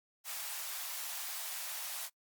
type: high-pass noise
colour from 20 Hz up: white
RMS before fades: -41 dBFS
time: 0.24-2.1 s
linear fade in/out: 50 ms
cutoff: 620 Hz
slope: 48 dB/octave
effects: noise-tail reverb RT60 0.1 s tail -22 dB re dry + Opus 48 kbps